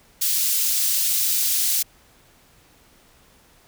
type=high-pass noise; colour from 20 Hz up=white; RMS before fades=-21 dBFS; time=0.21-1.83 s; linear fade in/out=10 ms; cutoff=3900 Hz; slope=12 dB/octave; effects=pink hiss -55 dBFS RMS until 3.67 s